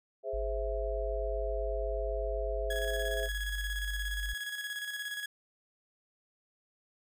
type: chord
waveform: sine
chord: Ab augmented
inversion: none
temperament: equal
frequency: 415.3 / 523.3 / 659.3 Hz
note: Ab4 / C5 / E5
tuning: 0 / 0 / 0 cents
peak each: -38 / -38 / -36 dBFS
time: 0.23-3.29 s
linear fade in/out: 50 ms
type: tone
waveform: sine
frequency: 50.4 Hz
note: G1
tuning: 49 cents sharp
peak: -34 dBFS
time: 0.33-4.34 s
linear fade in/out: 10 ms
type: tone with tremolo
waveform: 30% pulse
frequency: 1671 Hz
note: G#6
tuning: 10 cents sharp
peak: -32 dBFS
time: 2.7-5.26 s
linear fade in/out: 5 ms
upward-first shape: square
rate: 17 Hz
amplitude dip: 45%
effects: none